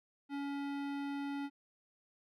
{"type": "tone with hard clipping", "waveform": "sine", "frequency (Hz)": 281.8, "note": "C#4", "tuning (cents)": 29, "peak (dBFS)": -39, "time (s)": [0.29, 1.5], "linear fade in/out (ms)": 50, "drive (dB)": 18, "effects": []}